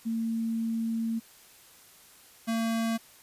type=tone pair in turn; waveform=sine / square; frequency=227 / 227 Hz; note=A#3 / A#3; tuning=-46 / -46 cents; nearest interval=unison; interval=0 cents; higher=neither; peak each=-27 dBFS; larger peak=neither; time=0.05-1.2 / 2.47-2.98 s; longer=first; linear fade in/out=20 ms; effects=white hiss -55 dBFS RMS until 3.22 s + resampled to 32000 Hz